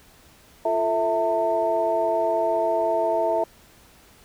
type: tone cluster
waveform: sine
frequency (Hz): 345.5 / 441.4 / 656 / 902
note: F4 / A4 / E5 / A5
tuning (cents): -19 / +5 / -9 / +43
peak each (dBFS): -29 / -28 / -21 / -26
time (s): 0.65-3.44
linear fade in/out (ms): 5
effects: tanh soft clip ceiling -9 dBFS + pink hiss -53 dBFS RMS until 4.24 s

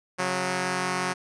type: tone pair together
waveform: 5% pulse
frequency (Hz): 136.9 / 182.74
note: C#3 / F#3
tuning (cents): -21 / -21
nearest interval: perfect fourth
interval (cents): 500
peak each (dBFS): -21 / -15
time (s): 0.18-1.14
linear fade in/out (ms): 20
effects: resampled to 22050 Hz

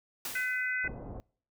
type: noise with exponential decay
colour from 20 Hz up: white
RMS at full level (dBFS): -35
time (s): 0.25-0.76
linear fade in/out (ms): 2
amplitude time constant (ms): 110
type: harmonic tone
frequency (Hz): 504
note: B4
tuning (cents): +35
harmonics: 3 / 4 / 5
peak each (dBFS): -32 / -33 / -40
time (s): 0.35-0.88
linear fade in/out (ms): 5
type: low-pass noise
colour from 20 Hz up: pink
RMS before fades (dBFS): -42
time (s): 0.84-1.2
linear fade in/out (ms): 0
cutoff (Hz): 810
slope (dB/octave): 24
effects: noise-tail reverb RT60 0.5 s tail -25 dB re dry

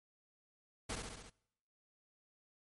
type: noise with echo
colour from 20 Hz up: pink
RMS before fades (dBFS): -40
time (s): 0.89-0.96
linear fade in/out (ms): 10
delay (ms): 68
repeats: 5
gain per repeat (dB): -3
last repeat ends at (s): 1.3
effects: noise-tail reverb RT60 0.8 s tail -24 dB re dry + MP3 48 kbps

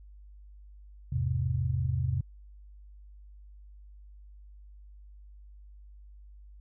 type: chord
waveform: sine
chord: E augmented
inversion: none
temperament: just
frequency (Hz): 82.41 / 103.01 / 128.76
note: E2 / G#2 / B#2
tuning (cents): 0 / -14 / -27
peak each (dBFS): -31 / -33 / -29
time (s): 1.12-2.21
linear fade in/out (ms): 5
effects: added 50 Hz sine -48 dBFS peak until 6.6 s

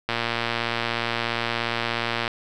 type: click train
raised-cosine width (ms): 0.3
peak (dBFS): -8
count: 257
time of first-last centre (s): 0.09-2.278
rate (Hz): 117
effects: none

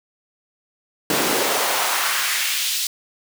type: noise with high-pass filter sweep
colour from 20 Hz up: pink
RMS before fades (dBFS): -21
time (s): 1.1-2.87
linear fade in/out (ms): 2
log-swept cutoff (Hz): 250 to 4300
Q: 1.3
effects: none

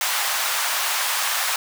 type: high-pass noise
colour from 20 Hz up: pink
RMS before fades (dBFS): -23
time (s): 0.01-1.56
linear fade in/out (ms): 2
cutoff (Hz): 810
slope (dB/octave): 24
effects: none

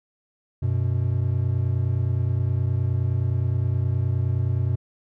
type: tone pair together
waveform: triangle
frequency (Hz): 94.3 / 123.9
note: F#2 / B2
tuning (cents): +33 / +6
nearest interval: perfect fourth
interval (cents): 473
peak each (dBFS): -21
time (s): 0.62-4.76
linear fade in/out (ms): 10
effects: none

